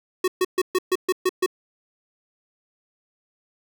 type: tone bursts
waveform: square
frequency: 369.5 Hz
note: F#4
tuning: 2 cents flat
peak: -18 dBFS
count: 8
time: 0.24-1.462 s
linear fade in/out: 5 ms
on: 39 ms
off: 130 ms
effects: none